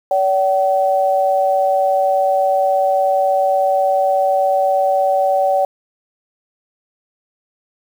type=tone pair together; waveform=sine; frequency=570.9 / 762 Hz; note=D5 / G5; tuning=-49 / -49 cents; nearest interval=perfect fourth; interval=500 cents; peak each=-15 dBFS; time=0.11-5.65 s; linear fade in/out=2 ms; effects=7-bit